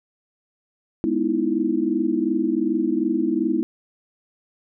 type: chord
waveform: sine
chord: E major seventh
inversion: first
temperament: equal with one note detuned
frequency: 207.7 / 246.9 / 311.1 / 333.8 Hz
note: G#3 / B3 / D#4 / E4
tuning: 0 / 0 / 0 / +22 cents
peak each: -28 / -25 / -23 / -23 dBFS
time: 1.04-3.63 s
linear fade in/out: 0 ms
effects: none